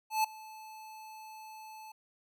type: tone with ADSR envelope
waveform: square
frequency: 870 Hz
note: A5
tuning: 20 cents flat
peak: -25 dBFS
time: 0.1-1.92 s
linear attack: 140 ms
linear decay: 7 ms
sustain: -22 dB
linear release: 6 ms
effects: none